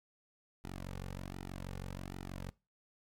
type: tone with flanger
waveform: sawtooth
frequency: 46.25 Hz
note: F#1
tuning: in tune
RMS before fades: -44 dBFS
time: 0.64-2.5 s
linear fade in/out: 0 ms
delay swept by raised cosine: 1.8 to 3.1 ms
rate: 1.3 Hz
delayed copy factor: -0.9
effects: noise-tail reverb RT60 0.3 s tail -23 dB re dry + AAC 64 kbps